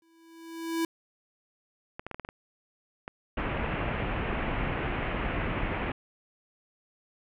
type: tone with exponential growth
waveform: square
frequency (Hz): 329.6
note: E4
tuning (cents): 0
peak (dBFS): -25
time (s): 0.02-0.85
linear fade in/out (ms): 2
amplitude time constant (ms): 180
type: clicks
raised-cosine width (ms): 0.5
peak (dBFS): -22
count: 9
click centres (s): 1.995 / 2.066 / 2.113 / 2.145 / 2.197 / 2.249 / 2.289 / 3.079 / 3.4
type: low-pass noise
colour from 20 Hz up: pink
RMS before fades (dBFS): -31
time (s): 3.37-5.92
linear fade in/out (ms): 5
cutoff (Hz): 2800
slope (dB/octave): 48
effects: none